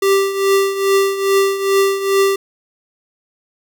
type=tone with tremolo; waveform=square; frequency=392 Hz; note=G4; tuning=in tune; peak=-10 dBFS; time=0.02-2.36 s; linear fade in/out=5 ms; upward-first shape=triangle; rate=2.4 Hz; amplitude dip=75%; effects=none

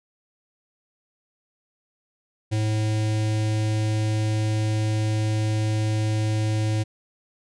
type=tone with notch filter; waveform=square; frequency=108.1 Hz; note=A2; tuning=30 cents flat; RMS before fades=-23 dBFS; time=2.51-6.84 s; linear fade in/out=20 ms; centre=1200 Hz; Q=1.1; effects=resampled to 22050 Hz

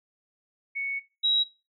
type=tone pair in turn; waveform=sine; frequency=2217 / 3852 Hz; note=C#7 / B7; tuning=0 / -44 cents; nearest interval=minor seventh; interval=956 cents; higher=second; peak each=-28 / -20 dBFS; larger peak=second; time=0.75-1 / 1.23-1.44 s; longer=first; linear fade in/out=20 ms; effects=noise-tail reverb RT60 0.3 s tail -19 dB re dry

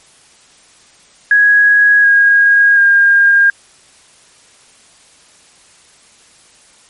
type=tone with pitch steps; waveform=sine; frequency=1661.2 / 1636.4 / 1612 Hz; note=G#6 / G#6 / G6; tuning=0 / -26 / +48 cents; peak=-5 dBFS; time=1.31-3.5 s; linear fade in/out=2 ms; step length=730 ms; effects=white hiss -46 dBFS RMS until 6.89 s + MP3 48 kbps

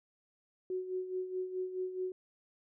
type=tone with tremolo; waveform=sine; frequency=370 Hz; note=F#4; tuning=in tune; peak=-32 dBFS; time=0.7-2.12 s; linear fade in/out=2 ms; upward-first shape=sine; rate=4.7 Hz; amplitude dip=65%; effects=none

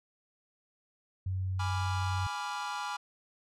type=tone; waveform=sine; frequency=93.8 Hz; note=F#2; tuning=24 cents sharp; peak=-30 dBFS; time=1.26-2.27 s; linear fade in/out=5 ms
type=chord; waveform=45% pulse; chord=G# diminished seventh; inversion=none; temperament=equal; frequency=830.6 / 987.8 / 1174.7 / 1396.9 Hz; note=G#5 / B5 / D6 / F6; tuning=0 / 0 / 0 / 0 cents; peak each=-39 / -39 / -41 / -41 dBFS; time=1.59-2.97 s; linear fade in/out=10 ms
effects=low-pass 7000 Hz 12 dB/octave

